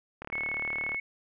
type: click train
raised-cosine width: 0.5 ms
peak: -23 dBFS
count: 28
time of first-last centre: 0.22-0.946 s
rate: 37.2 Hz
type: tone with vibrato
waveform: sine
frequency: 2200 Hz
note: C#7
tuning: 14 cents flat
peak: -30 dBFS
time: 0.32-1 s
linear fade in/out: 5 ms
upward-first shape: sine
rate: 18 Hz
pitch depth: 8 cents each way
effects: none